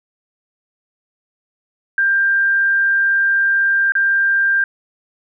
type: tone with dropouts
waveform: sine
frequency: 1589 Hz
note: G6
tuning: 23 cents sharp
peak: -12 dBFS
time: 1.98-4.64 s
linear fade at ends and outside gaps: 2 ms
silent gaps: 3.921-3.952 s
effects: none